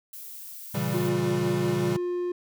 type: noise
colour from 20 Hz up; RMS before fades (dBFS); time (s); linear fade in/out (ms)
violet; -41; 0.13-1.09; 2
type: chord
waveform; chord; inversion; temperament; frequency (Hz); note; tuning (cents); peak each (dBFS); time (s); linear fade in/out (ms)
square; A# diminished seventh; none; equal; 116.54 / 138.59 / 164.81 / 196; A#2 / C#3 / E3 / G3; 0 / 0 / 0 / 0; -34 / -31 / -33 / -31; 0.74-1.97; 10
type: tone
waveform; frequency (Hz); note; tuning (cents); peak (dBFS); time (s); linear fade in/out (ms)
triangle; 354.9; F4; +28; -24; 0.94-2.32; 5
effects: none